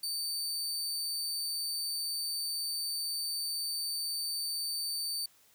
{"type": "tone", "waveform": "sawtooth", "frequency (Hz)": 4578, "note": "D8", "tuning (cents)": -45, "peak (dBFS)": -30, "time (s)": [0.03, 5.26], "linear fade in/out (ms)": 5, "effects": ["white hiss -64 dBFS RMS until 5.54 s", "high-pass 60 Hz 12 dB/octave"]}